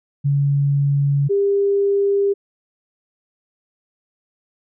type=tone pair in turn; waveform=sine; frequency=141.3 / 399.7 Hz; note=C#3 / G4; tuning=+34 / +34 cents; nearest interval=octave + tritone; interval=1800 cents; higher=second; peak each=-14 dBFS; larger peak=neither; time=0.24-1.29 / 1.29-2.34 s; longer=neither; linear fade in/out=20 ms; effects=none